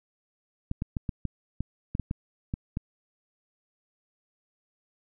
clicks, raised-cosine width 5 ms, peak -17 dBFS, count 11, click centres 0.714 / 0.821 / 0.968 / 1.092 / 1.253 / 1.606 / 1.951 / 1.997 / 2.111 / 2.539 / 2.771 s, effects none

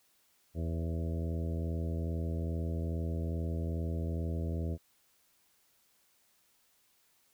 harmonic tone with a mistuned harmonic, 82.41 Hz, E2, in tune, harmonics 1 / 2 / 3 / 4 / 5 / 6 / 7 / 8, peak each -33 / -39 / -43 / -45 / -47 / -49 / -50 / -51 dBFS, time 0.54-4.78 s, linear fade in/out 50 ms, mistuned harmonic 7, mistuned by -36 cents, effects white hiss -70 dBFS RMS until 7.33 s

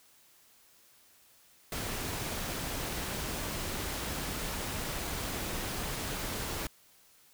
pink noise with amplitude modulation, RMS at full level -35 dBFS, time 1.72-6.67 s, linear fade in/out 2 ms, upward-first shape sine, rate 239 Hz, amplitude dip 25%, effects white hiss -62 dBFS RMS until 7.33 s

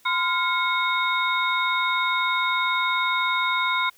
sine tone cluster, 1024 / 1407 / 2185 / 3711 Hz, C6 / F6 / C#7 / A#7, -38 / +12 / -26 / -9 cents, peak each -24 / -27 / -26 / -28 dBFS, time 0.05-3.9 s, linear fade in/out 10 ms, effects white hiss -57 dBFS RMS until 3.97 s

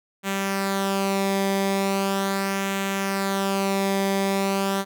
sawtooth tone with flanger, 195.6 Hz, G3, 4 cents flat, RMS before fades -24 dBFS, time 0.23-4.85 s, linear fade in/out 50 ms, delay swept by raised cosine 0.2 to 0.72 ms, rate 0.39 Hz, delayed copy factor -0.5, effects none

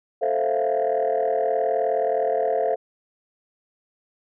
sine chord, F major seventh, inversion first, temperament equal, 440 / 523.3 / 659.3 / 698.5 Hz, A4 / C5 / E5 / F5, 0 / 0 / 0 / 0 cents, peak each -24 dBFS, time 0.21-2.76 s, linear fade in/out 20 ms, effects tanh soft clip ceiling -14 dBFS

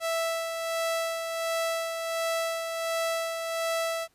sawtooth tone with tremolo, 659.3 Hz, E5, in tune, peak -22 dBFS, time 0-4.08 s, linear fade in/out 50 ms, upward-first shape sine, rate 1.4 Hz, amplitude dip 45%, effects pink hiss -67 dBFS RMS until 4.14 s + resampled to 32000 Hz

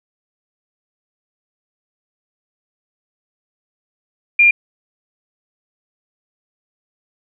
sine tone, 2400 Hz, D7, 37 cents sharp, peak -7 dBFS, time 4.39-4.51 s, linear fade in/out 5 ms, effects none

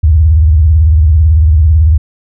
sine tone with vibrato, 77.78 Hz, D#2, in tune, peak -3 dBFS, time 0.03-1.98 s, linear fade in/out 10 ms, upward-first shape sine, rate 18 Hz, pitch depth 200 cents each way, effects none

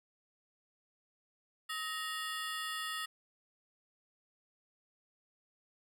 25% pulse ring-modulated tone, 1568 Hz, G6, in tune, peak -30 dBFS, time 1.69-3.06 s, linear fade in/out 10 ms, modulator 295 Hz, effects none

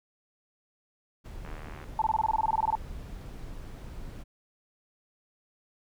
brown noise, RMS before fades -41 dBFS, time 1.24-4.24 s, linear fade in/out 20 ms
click train, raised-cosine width 0.5 ms, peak -30 dBFS, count 31, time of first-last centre 1.45-1.841 s, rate 76.8 Hz
sine tone bursts, 880 Hz, A5, in tune, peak -22 dBFS, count 16, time 1.99-2.753 s, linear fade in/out 2 ms, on 28 ms, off 21 ms
effects none

